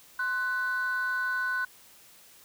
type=tone pair together; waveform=sine; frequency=1046.5 / 1494.1 Hz; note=C6 / F#6; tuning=0 / +16 cents; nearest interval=tritone; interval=616 cents; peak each=-33 / -26 dBFS; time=0.19-1.65 s; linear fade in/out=5 ms; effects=tanh soft clip ceiling -23 dBFS + white hiss -55 dBFS RMS until 2.44 s